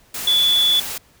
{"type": "tone in noise", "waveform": "sine", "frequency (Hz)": 3445, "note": "A7", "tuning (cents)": -37, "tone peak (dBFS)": -13, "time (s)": [0.27, 0.8], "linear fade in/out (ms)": 5, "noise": "white", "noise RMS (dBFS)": -28, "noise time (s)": [0.14, 0.98], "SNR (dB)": 12, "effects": ["pink hiss -54 dBFS RMS until 1.2 s"]}